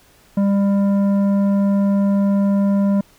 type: tone with tanh clipping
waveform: triangle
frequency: 199.2 Hz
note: G3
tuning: 28 cents sharp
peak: -15 dBFS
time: 0.37-3.01 s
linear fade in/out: 5 ms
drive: 14 dB
effects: pink hiss -52 dBFS RMS until 3.18 s